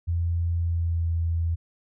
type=tone with pitch glide; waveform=sine; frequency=85 to 83.4 Hz; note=F2 to E2; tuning=-46 to +21 cents; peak=-22 dBFS; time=0.07-1.56 s; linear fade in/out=20 ms; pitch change=-33 cents; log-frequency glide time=0.57-1.1 s; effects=none